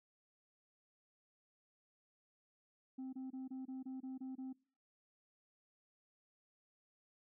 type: tone bursts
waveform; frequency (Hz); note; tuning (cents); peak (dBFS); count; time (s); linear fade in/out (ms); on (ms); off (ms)
sine; 261.6; C4; 0; -40; 9; 2.98-4.53; 10; 150; 25
effects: noise-tail reverb RT60 0.4 s tail -24 dB re dry + tanh soft clip ceiling -42 dBFS